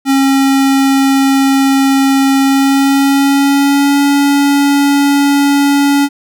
square tone with pitch glide, 271.6 to 282.6 Hz, C#4 to C#4, -35 to +34 cents, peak -8 dBFS, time 0.05-6.09 s, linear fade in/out 50 ms, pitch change +69 cents, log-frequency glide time 2.42-4 s, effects none

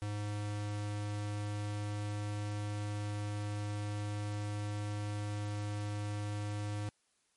square tone, 103.83 Hz, G#2, in tune, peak -36 dBFS, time 0.02-6.89 s, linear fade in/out 0 ms, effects white hiss -75 dBFS RMS until 7.36 s + MP3 48 kbps

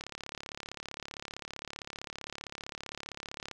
click train, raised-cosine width 0.2 ms, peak -22 dBFS, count 125, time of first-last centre 0.01-3.513 s, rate 35.4 Hz, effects none

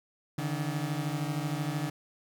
30% pulse beating tone pair, 143.7 / 156.7 Hz, D3 / D#3, -37 / +13 cents, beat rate 13 Hz, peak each -30 / -31 dBFS, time 0.38-1.9 s, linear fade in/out 5 ms, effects none

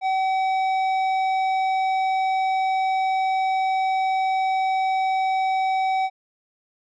triangle tone with tanh clipping, 761 Hz, F#5, 48 cents sharp, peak -21 dBFS, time 0.01-6.1 s, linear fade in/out 50 ms, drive 14 dB, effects none

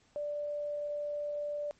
sine tone, 587.3 Hz, D5, in tune, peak -33 dBFS, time 0.16-1.71 s, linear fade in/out 0 ms, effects pink hiss -67 dBFS RMS until 1.79 s + MP3 32 kbps

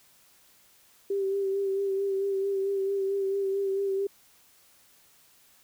sine tone with vibrato, 392 Hz, G4, in tune, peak -25 dBFS, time 1.1-4.07 s, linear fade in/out 5 ms, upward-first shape sine, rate 4.5 Hz, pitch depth 28 cents each way, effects white hiss -60 dBFS RMS until 5.63 s

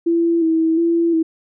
sine tone with vibrato, 330 Hz, E4, 2 cents sharp, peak -13 dBFS, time 0.06-1.23 s, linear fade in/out 10 ms, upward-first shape square, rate 1.4 Hz, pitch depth 33 cents each way, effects none

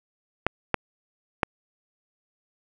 clicks, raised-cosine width 0.5 ms, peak -5 dBFS, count 3, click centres 0.466 / 0.743 / 1.432 s, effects none

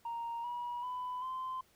sine tone with pitch steps, 932.3 / 965.2 / 999.2 / 1034.5 Hz, A#5 / B5 / B5 / C6, 0 / -40 / +20 / -20 cents, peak -35 dBFS, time 0.05-1.61 s, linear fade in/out 5 ms, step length 390 ms, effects tanh soft clip ceiling -34 dBFS + pink hiss -68 dBFS RMS until 1.75 s

